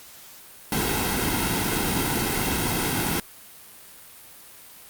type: noise with comb filter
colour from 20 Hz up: pink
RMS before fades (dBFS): -24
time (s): 0.72-3.2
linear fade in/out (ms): 2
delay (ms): 1.7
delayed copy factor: -0.65
effects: white hiss -46 dBFS RMS until 4.89 s + Opus 48 kbps